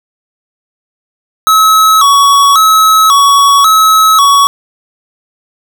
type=tone with vibrato; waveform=square; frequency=1203 Hz; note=D6; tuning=41 cents sharp; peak=-4 dBFS; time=1.47-4.47 s; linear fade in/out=0 ms; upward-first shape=square; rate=0.92 Hz; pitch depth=120 cents each way; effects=none